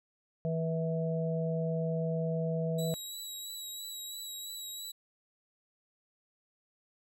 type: harmonic tone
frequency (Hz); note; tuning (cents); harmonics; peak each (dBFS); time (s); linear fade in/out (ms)
162.8; E3; -21; 1 / 3 / 4; -31 / -36 / -37; 0.45-2.94; 0
type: tone with vibrato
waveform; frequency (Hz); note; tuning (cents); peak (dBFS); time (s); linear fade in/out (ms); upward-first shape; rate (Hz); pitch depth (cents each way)
20% pulse; 3885; B7; -29; -34; 2.78-4.92; 10; sine; 3; 27
effects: none